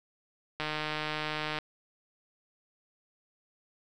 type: click train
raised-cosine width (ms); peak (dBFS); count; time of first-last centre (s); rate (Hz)
0.3; -17; 152; 0.6-1.587; 153
effects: none